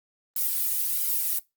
violet noise with flanger, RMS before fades -26 dBFS, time 0.36-1.39 s, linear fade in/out 5 ms, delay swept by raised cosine 1.1 to 1.92 ms, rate 1.5 Hz, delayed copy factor -1, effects noise-tail reverb RT60 0.2 s tail -21 dB re dry + Opus 24 kbps

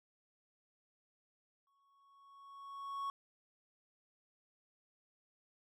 triangle tone with exponential growth, 1108.7 Hz, C#6, in tune, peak -34 dBFS, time 1.67-3.1 s, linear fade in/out 1 ms, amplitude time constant 310 ms, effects none

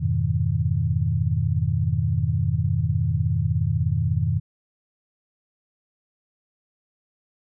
sine chord, F half-diminished seventh, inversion none, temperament equal, 87.31 / 103.83 / 123.47 / 155.56 Hz, F2 / Ab2 / Cb3 / Eb3, 0 / 0 / 0 / 0 cents, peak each -25 dBFS, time 0-4.4 s, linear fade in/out 20 ms, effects none

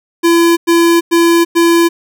square tone bursts, 337.9 Hz, E4, 43 cents sharp, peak -7 dBFS, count 4, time 0.23-1.89 s, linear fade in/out 20 ms, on 340 ms, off 100 ms, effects none

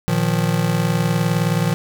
square chord, Bb suspended fourth, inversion none, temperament just, 116.54 / 155.39 / 174.81 Hz, Bb2 / Eb3 / F3, 0 / -2 / +2 cents, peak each -23 / -21 / -21 dBFS, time 0.08-1.74 s, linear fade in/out 0 ms, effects none

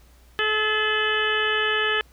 harmonic tone with a mistuned harmonic, 430.7 Hz, A4, 37 cents flat, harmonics 1 / 2 / 3 / 4 / 5 / 6 / 7 / 8, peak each -27 / -35 / -28 / -24 / -34 / -30 / -27 / -36 dBFS, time 0.39-2.01 s, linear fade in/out 0 ms, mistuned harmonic 5, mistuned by -77 cents, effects added 60 Hz sine -51 dBFS peak until 2.12 s + pink hiss -58 dBFS RMS until 2.12 s

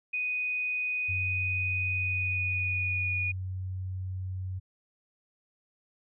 sine tone with pitch glide, 2489 to 2455 Hz, D#7 to D#7, 0 to -24 cents, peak -28 dBFS, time 0.13-3.32 s, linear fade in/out 10 ms, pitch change -24 cents, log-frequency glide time 1.94-3.13 s
sine tone, 93.2 Hz, F#2, 13 cents sharp, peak -32 dBFS, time 1.08-4.6 s, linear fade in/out 20 ms
effects none

